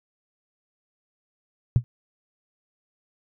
sine tone with exponential decay, 120 Hz, B2, 49 cents flat, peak -9 dBFS, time 1.76-1.84 s, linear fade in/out 0 ms, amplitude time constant 16 ms, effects tanh soft clip ceiling -5 dBFS

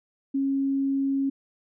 sine tone, 273.3 Hz, C#4, 24 cents flat, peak -22 dBFS, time 0.34-1.3 s, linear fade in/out 10 ms, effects none

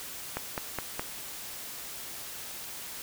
click train, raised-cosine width 0.5 ms, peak -16 dBFS, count 4, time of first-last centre 0.37-0.995 s, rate 4.8 Hz, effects white hiss -41 dBFS RMS until 3.02 s

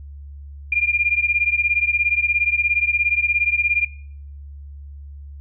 sine beating tone pair, 2400 / 2417 Hz, D7 / D7, +37 / +49 cents, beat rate 17 Hz, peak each -19 dBFS, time 0.72-3.85 s, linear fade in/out 5 ms, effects noise-tail reverb RT60 0.6 s tail -21 dB re dry + added 71 Hz sine -34 dBFS peak until 5.4 s

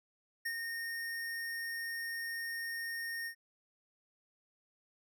square tone with ADSR envelope, 1842 Hz, A#6, 21 cents flat, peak -34 dBFS, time 0.45-3.35 s, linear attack 11 ms, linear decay 65 ms, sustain -4 dB, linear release 84 ms, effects none

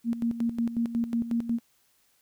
sine tone with tremolo, 233.1 Hz, A#3, in tune, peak -23 dBFS, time 0.04-1.6 s, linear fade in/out 50 ms, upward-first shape square, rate 5.5 Hz, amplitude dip 70%, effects white hiss -67 dBFS RMS until 2.21 s

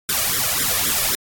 white noise with flanger, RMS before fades -20 dBFS, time 0.09-1.15 s, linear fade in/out 0 ms, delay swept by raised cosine 0.54 to 1.74 ms, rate 3.8 Hz, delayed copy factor +0.9, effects AAC 64 kbps

